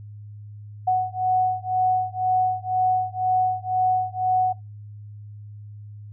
sine beating tone pair, 740 / 742 Hz, F#5 / F#5, 0 / +5 cents, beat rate 2 Hz, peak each -22 dBFS, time 0.87-4.53 s, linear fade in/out 10 ms, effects noise-tail reverb RT60 0.2 s tail -19 dB re dry + added 104 Hz sine -37 dBFS peak until 6.12 s

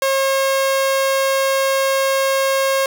sawtooth tone, 540 Hz, C#5, 45 cents flat, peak -11 dBFS, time 0.02-2.86 s, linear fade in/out 2 ms, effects none

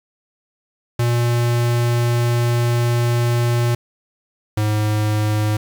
square tone pair in turn, 119.4 / 106.37 Hz, A#2 / G#2, +42 / +42 cents, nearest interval major second, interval 200 cents, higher first, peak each -16 / -17 dBFS, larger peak first, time 0.99-3.75 / 4.57-5.57 s, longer first, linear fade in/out 5 ms, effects 7-bit

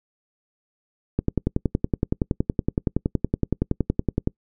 click train, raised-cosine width 3 ms, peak -7 dBFS, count 34, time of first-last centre 1.19-4.274 s, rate 10.7 Hz, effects noise-tail reverb RT60 0.1 s tail -26 dB re dry

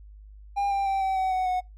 triangle tone with pitch steps, 803 / 791 / 779.2 / 767.6 / 756.2 / 744.9 / 733.8 Hz, G5 / G5 / G5 / G5 / F#5 / F#5 / F#5, +41 / +15 / -11 / -37 / +38 / +11 / -15 cents, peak -21 dBFS, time 0.56-1.61 s, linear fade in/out 20 ms, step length 150 ms, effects noise-tail reverb RT60 0.2 s tail -25 dB re dry + added 51 Hz sine -44 dBFS peak until 1.77 s

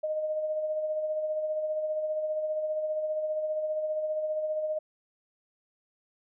sine tone with tremolo, 618 Hz, D#5, 12 cents flat, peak -26 dBFS, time 0.03-4.79 s, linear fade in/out 10 ms, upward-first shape sine, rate 15 Hz, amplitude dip 40%, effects none

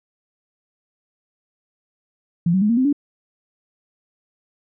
sine tone with pitch steps, 170.6 / 189.29 / 210 / 233 / 258.6 / 286.9 Hz, F3 / F#3 / G#3 / A#3 / C4 / D4, -40 / +40 / +19 / -1 / -20 / -40 cents, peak -14 dBFS, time 2.46-2.928 s, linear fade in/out 5 ms, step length 78 ms, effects none

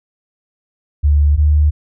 sine tone pair in turn, 73.2 / 74.95 Hz, D2 / D2, -5 / +36 cents, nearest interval unison, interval 41 cents, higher second, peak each -8 dBFS, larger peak neither, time 1.03-1.37 / 1.37-1.71 s, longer neither, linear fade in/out 20 ms, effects none

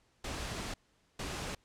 pink noise bursts at uneven times, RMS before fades -39 dBFS, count 2, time 0.24-0.74 / 1.19-1.55 s, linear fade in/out 5 ms, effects pink hiss -71 dBFS RMS until 1.64 s + low-pass 8000 Hz 12 dB/octave

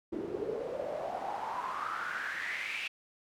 pink noise with band-pass filter sweep, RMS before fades -37 dBFS, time 0.12-2.88 s, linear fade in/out 10 ms, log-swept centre 330 to 2600 Hz, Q 6.5, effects none

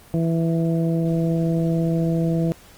harmonic tone, 165.2 Hz, E3, 4 cents sharp, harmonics 1 / 2 / 3 / 4, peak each -19 / -25 / -29 / -31 dBFS, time 0.14-2.52 s, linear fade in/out 0 ms, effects pink hiss -48 dBFS RMS until 2.77 s + Opus 24 kbps

